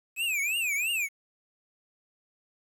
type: tone with vibrato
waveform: square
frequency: 2502 Hz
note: D#7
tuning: 9 cents sharp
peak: -27 dBFS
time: 0.16-1.09 s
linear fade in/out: 50 ms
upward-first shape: triangle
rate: 3 Hz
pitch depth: 240 cents each way
effects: 9-bit